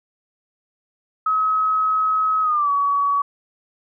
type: tone with pitch glide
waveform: sine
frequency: 1278 to 1132 Hz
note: D#6 to C#6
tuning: +46 to +36 cents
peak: -16 dBFS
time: 1.26-3.22 s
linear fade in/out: 5 ms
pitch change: -210 cents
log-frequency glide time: 2.42-2.71 s
effects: none